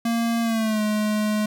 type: tone with pitch glide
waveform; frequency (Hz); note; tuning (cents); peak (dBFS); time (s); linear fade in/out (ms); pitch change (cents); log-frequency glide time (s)
square; 231.5 to 212.3; A#3 to G#3; -12 to +38; -21; 0.05-1.46; 5; -150; 0.42-0.82
effects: none